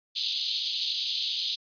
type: band-pass noise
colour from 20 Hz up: white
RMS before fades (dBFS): -30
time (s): 0.15-1.56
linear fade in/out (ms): 20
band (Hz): 3200 to 4600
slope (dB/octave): 48
effects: resampled to 11025 Hz